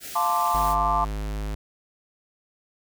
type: band-stop noise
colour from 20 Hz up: white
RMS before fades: -37 dBFS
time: 0-0.76 s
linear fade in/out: 50 ms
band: 770 to 1300 Hz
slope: 96 dB/octave
type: chord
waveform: sine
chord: D minor seventh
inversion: first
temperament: equal with one note detuned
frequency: 698.5 / 880 / 1041.7 / 1174.7 Hz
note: F5 / A5 / C6 / D6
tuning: 0 / 0 / -8 / 0 cents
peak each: -27 / -25 / -26 / -25 dBFS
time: 0.15-1.05 s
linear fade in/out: 10 ms
type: tone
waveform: square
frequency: 51.91 Hz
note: G#1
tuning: in tune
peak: -28 dBFS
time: 0.54-1.55 s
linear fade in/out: 5 ms
effects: none